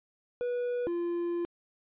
triangle tone pair in turn, 488 / 345.1 Hz, B4 / F4, -21 / -21 cents, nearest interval tritone, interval 600 cents, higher first, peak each -27 dBFS, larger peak neither, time 0.41-0.87 / 0.87-1.45 s, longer second, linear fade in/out 0 ms, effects resampled to 8000 Hz

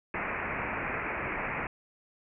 white low-pass noise, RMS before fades -34 dBFS, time 0.14-1.67 s, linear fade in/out 2 ms, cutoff 2500 Hz, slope 96 dB/octave, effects none

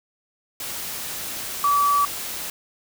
sine tone in noise, 1149 Hz, D6, 38 cents flat, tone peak -16 dBFS, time 1.64-2.05 s, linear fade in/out 2 ms, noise white, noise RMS -31 dBFS, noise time 0.6-2.5 s, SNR +12 dB, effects none

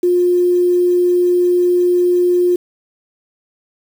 sine tone with quantisation, 355.6 Hz, F4, 31 cents sharp, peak -10 dBFS, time 0.03-2.56 s, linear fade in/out 5 ms, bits 6, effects none

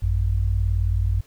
sine tone pair together, 54.19 / 93 Hz, A1 / F#2, -26 / +9 cents, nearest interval major sixth, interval 935 cents, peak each -21 dBFS, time 0.02-1.21 s, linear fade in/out 10 ms, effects pink hiss -56 dBFS RMS until 1.26 s

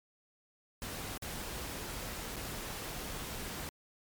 pink noise with dropouts, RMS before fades -41 dBFS, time 0.82-3.69 s, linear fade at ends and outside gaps 0 ms, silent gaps 1.176-1.222 / 2.36-2.366 s, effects MP3 96 kbps

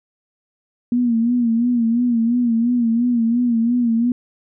sine tone with vibrato, 236.2 Hz, A#3, 23 cents sharp, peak -14 dBFS, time 0.92-4.12 s, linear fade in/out 2 ms, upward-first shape sine, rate 2.9 Hz, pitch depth 75 cents each way, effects none

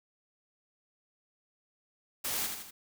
white noise with echo, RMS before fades -34 dBFS, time 2.24-2.47 s, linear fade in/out 10 ms, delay 80 ms, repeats 3, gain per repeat -5 dB, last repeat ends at 2.71 s, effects none

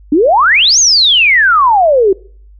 sine exponential two-way sweep, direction up then down, 275.9 to 6720 to 368.3 Hz, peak -5 dBFS, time 0.12-2.13 s, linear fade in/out 5 ms, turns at 0.79 s, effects noise-tail reverb RT60 0.5 s tail -23 dB re dry + added 50 Hz sine -36 dBFS peak until 2.59 s

